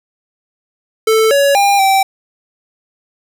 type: tone with pitch steps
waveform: square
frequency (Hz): 441.4 / 562 / 802 / 776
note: A4 / C#5 / G5 / G5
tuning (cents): +5 / +24 / +39 / -18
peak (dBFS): -9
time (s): 1.07-2.03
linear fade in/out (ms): 5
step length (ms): 240
effects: none